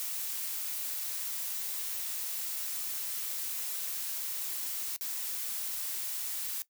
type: noise with dropouts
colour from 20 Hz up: blue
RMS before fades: -36 dBFS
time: 0-6.62 s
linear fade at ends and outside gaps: 0 ms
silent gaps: 4.962-5.01 s
effects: noise-tail reverb RT60 0.1 s tail -17 dB re dry